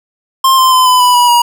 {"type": "tone with pitch steps", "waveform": "square", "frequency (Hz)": [1058, 1040.4, 1023.1, 1006.1, 989.4, 973, 956.8], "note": ["C6", "C6", "C6", "B5", "B5", "B5", "A#5"], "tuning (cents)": [19, -10, -39, 32, 3, -26, 45], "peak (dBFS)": -6, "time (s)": [0.44, 1.42], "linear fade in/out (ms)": 5, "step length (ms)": 140, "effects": []}